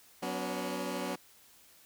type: chord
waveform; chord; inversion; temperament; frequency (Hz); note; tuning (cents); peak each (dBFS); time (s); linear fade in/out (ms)
15% pulse; F# suspended fourth; none; equal with one note detuned; 185 / 246.9 / 284.2; F#3 / B3 / C#4; 0 / 0 / +43; -32; 0.22-1.16; 10
effects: white hiss -60 dBFS RMS until 1.85 s

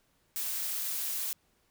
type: noise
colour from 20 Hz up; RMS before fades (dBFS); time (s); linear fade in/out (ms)
blue; -34; 0.36-1.33; 0
effects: pink hiss -71 dBFS RMS until 1.7 s

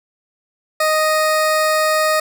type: tone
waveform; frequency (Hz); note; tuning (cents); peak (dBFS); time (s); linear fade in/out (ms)
20% pulse; 622.3; D#5; 0; -9; 0.8-2.2; 5
effects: none

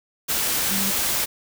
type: tone in noise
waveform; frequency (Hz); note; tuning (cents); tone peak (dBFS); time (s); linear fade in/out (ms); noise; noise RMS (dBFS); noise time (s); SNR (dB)
sine; 196; G3; 0; -27; 0.7-0.92; 20; white; -23; 0.28-1.26; -7
effects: none

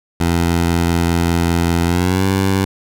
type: tone with pitch glide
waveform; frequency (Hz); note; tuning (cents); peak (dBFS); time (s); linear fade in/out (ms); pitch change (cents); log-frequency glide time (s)
15% pulse; 85.1 to 96.07; F2 to G2; -44 to -34; -7; 0.2-2.65; 5; +210; 1.85-2.26
effects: none

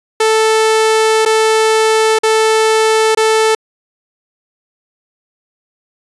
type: tone with dropouts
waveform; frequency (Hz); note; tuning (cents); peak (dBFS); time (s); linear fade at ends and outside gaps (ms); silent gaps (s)
sawtooth; 440; A4; 0; -5; 0.2-3.55; 5; 1.252-1.259 / 2.188-2.233 / 3.149-3.172
effects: resampled to 24000 Hz

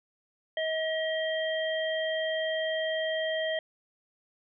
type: harmonic tone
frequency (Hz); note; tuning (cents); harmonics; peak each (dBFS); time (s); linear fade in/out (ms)
636; D#5; +38; 1 / 3 / 5; -29 / -34 / -36; 0.57-3.59; 2
effects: none

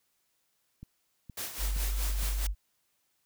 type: click train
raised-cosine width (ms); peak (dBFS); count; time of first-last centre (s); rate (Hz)
5; -32; 4; 0.83-2.232; 2.14
type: noise with tremolo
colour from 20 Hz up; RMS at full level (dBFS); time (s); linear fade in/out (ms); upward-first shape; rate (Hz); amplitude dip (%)
white; -36; 1.37-2.47; 5; sine; 4.8; 60
type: tone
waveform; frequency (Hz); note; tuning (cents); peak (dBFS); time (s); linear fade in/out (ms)
sine; 49; G1; 0; -28; 1.58-2.55; 50
effects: white hiss -75 dBFS RMS until 3.25 s

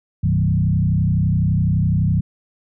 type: tone with frequency modulation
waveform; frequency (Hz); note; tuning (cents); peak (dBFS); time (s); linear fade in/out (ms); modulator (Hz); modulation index
sine; 129.9; C3; -12; -14; 0.23-2.21; 10; 31.9; 1.7
effects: none

